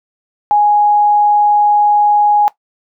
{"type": "tone", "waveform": "sine", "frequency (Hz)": 830.6, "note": "G#5", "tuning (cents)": 0, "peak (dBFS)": -7, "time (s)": [0.51, 2.48], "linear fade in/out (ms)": 0, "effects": ["noise-tail reverb RT60 0.1 s tail -17 dB re dry"]}